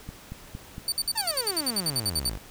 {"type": "click train", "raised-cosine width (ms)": 5, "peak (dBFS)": -24, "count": 4, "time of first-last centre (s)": [0.09, 0.781], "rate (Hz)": 4.34}
{"type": "tone bursts", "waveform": "25% pulse", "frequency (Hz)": 4570, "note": "D8", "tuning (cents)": -48, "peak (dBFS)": -19, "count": 15, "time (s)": [0.88, 2.293], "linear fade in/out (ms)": 2, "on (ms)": 41, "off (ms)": 57}
{"type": "exponential sweep", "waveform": "sawtooth", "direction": "down", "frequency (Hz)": [937, 45.62], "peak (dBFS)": -28, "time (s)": [1.15, 2.38], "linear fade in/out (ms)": 10}
{"effects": ["pink hiss -48 dBFS RMS until 2.5 s"]}